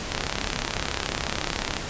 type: click train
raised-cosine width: 0.2 ms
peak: -7 dBFS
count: 57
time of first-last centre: 0.12-1.767 s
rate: 34 Hz
effects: pink hiss -32 dBFS RMS until 1.89 s + resampled to 16000 Hz